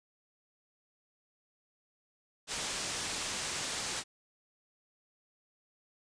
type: low-pass noise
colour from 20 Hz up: white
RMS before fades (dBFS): -37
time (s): 2.47-4.04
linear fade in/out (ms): 50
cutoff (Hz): 8500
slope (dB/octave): 24
effects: resampled to 22050 Hz